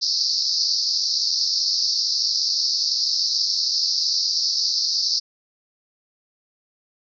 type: band-pass noise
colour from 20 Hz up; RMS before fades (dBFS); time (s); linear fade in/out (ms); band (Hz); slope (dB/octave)
white; -22; 0.01-5.2; 20; 4300 to 5500; 96
effects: none